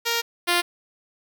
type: tone pair in turn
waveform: 5% pulse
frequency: 466.2 / 349.3 Hz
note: A#4 / F4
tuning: 0 / 0 cents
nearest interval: perfect fourth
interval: 500 cents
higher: first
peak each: -10 / -7 dBFS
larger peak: second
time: 0.05-0.22 / 0.47-0.62 s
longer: first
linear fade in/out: 20 ms
effects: none